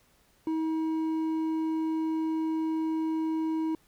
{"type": "tone with hard clipping", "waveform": "sine", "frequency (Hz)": 319.1, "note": "D#4", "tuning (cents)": 44, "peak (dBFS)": -28, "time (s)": [0.47, 3.75], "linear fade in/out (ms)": 2, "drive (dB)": 5, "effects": ["pink hiss -65 dBFS RMS until 3.87 s"]}